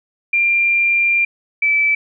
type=tone pair in turn; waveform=sine; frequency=2384 / 2313 Hz; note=D7 / D7; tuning=+25 / -27 cents; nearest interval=minor second; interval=52 cents; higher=first; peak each=-12 dBFS; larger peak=neither; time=0.33-1.25 / 1.62-1.95 s; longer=first; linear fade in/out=5 ms; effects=none